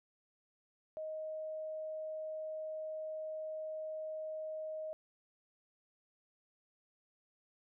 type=tone; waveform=sine; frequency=626 Hz; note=D#5; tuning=10 cents sharp; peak=-39 dBFS; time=0.97-4.93 s; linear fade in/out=0 ms; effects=none